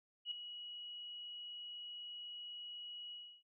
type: tone with ADSR envelope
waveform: sine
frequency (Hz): 2914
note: F#7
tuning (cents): -27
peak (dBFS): -36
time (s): 0.25-3.43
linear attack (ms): 63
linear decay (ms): 3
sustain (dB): -10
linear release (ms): 310
effects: none